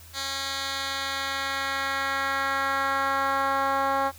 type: tone with band-pass filter sweep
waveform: 10% pulse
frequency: 272.7 Hz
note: C#4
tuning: 28 cents flat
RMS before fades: -27 dBFS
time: 0.13-4.12 s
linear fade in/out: 50 ms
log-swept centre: 4500 to 870 Hz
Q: 1.2
effects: added 82 Hz sine -48 dBFS peak until 4.18 s + white hiss -50 dBFS RMS until 4.18 s